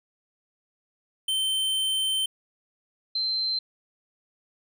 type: tone pair in turn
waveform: square / sine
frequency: 3100 / 4111 Hz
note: G7 / C8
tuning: -20 / -31 cents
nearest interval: perfect fourth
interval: 489 cents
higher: second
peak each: -24 dBFS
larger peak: neither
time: 1.28-2.26 / 3.15-3.59 s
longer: first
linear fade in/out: 5 ms
effects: none